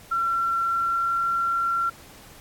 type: tone with pitch glide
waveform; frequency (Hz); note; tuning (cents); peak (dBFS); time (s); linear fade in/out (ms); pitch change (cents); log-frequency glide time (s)
sine; 1359 to 1366.9; F6 to F6; -48 to -38; -21; 0.11-1.9; 10; +10; 0.63-1.11
effects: pink hiss -48 dBFS RMS until 2.4 s + AAC 64 kbps